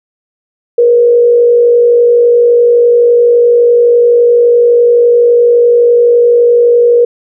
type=tone with frequency modulation; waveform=sine; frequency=477.7 Hz; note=A#4; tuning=42 cents sharp; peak=-3 dBFS; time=0.78-7.05 s; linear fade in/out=5 ms; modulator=51.8 Hz; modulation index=0.34; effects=none